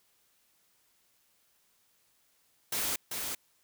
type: noise with echo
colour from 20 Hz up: white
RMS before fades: -32 dBFS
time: 2.72-2.96 s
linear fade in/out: 5 ms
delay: 390 ms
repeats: 1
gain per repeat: -4 dB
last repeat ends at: 3.35 s
effects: white hiss -70 dBFS RMS until 3.63 s